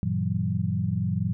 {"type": "tone cluster", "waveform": "sine", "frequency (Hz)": [97.8, 118.8, 163.1, 187.5], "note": ["G2", "A#2", "E3", "F#3"], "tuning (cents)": [-4, 33, -18, 23], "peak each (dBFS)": -29, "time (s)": [0.03, 1.33], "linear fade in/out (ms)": 0, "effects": []}